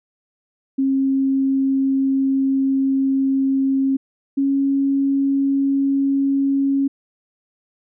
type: tone pair in turn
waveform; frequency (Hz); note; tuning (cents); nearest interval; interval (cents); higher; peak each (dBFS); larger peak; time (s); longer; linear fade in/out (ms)
sine; 269.4 / 275.2; C#4 / C#4; -49 / -12; unison; 37; second; -15; neither; 0.78-3.97 / 4.37-6.88; first; 10
effects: none